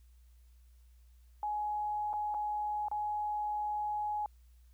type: tone with dropouts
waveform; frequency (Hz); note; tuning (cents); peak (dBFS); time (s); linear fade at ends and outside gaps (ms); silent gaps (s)
sine; 839; G#5; +17; -32; 1.43-4.26; 1; 2.131-2.137 / 2.342-2.346 / 2.884-2.914
effects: added 60 Hz sine -57 dBFS peak until 4.73 s + white hiss -75 dBFS RMS until 4.73 s